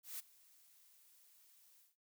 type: noise with ADSR envelope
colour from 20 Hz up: blue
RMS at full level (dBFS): -44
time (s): 0.03-1.96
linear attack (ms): 160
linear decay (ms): 18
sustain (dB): -23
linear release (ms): 160
effects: noise-tail reverb RT60 0.2 s tail -19 dB re dry